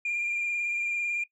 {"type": "tone with vibrato", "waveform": "sine", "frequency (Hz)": 2400, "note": "D7", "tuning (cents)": 37, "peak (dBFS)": -25, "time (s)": [0.05, 1.24], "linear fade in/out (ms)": 5, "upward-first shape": "sine", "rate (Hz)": 18, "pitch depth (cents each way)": 22, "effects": ["noise-tail reverb RT60 0.1 s tail -19 dB re dry", "tanh soft clip ceiling -24 dBFS"]}